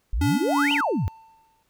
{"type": "exponential two-way sweep", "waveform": "sine", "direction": "up then down", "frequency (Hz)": [43.61, 3136, 74.3], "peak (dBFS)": -21, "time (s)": [0.13, 1.08], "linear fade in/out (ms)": 0, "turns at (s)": 0.73}
{"type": "tone with tremolo", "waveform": "square", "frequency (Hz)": 285.9, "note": "D4", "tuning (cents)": -46, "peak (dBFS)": -21, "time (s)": [0.21, 0.81], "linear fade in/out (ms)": 5, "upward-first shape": "sine", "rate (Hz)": 3.1, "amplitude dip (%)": 45}
{"type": "tone with exponential decay", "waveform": "triangle", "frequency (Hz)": 893, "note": "A5", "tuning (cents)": 25, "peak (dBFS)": -24, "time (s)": [0.71, 1.63], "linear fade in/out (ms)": 0, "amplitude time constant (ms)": 200}
{"effects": ["pink hiss -69 dBFS RMS until 1.69 s"]}